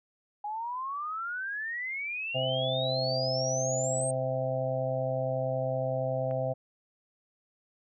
sine exponential sweep, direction up, 820 to 8620 Hz, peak -32 dBFS, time 0.44-4.11 s, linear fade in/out 5 ms
harmonic tone, 130.7 Hz, C3, 1 cent flat, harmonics 1 / 2 / 4 / 5 / 6, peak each -33 / -43 / -32 / -32 / -40 dBFS, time 2.34-6.54 s, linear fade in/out 20 ms
click, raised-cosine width 0.5 ms, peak -33 dBFS, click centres 6.311 s
effects none

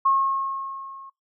sine tone with level ramp, 1084 Hz, C#6, 39 cents flat, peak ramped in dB -15 to -40 dBFS, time 0.05-1.1 s, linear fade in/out 10 ms, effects noise-tail reverb RT60 0.2 s tail -23 dB re dry

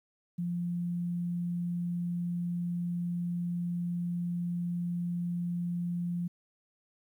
sine tone, 174.1 Hz, F3, 5 cents flat, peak -30 dBFS, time 0.38-6.28 s, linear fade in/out 10 ms, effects 11-bit

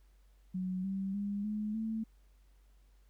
sine tone with pitch steps, 185 / 193.53 / 202.4 / 211.8 / 221.5 Hz, F#3 / G3 / G#3 / G#3 / A3, 0 / -22 / -44 / +34 / +12 cents, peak -33 dBFS, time 0.54-2.04 s, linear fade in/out 10 ms, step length 300 ms, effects added 48 Hz sine -60 dBFS peak until 3.09 s + pink hiss -75 dBFS RMS until 3.09 s

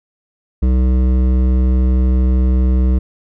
sine tone with hard clipping, 63.4 Hz, B1, 46 cents sharp, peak -12 dBFS, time 0.62-2.99 s, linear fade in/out 10 ms, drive 12 dB, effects none

